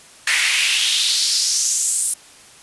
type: noise with high-pass filter sweep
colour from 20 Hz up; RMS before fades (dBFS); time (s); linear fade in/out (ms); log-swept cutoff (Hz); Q
pink; -18; 0.27-2.14; 5; 1900 to 9400; 3.1
effects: white hiss -45 dBFS RMS until 2.62 s + resampled to 24000 Hz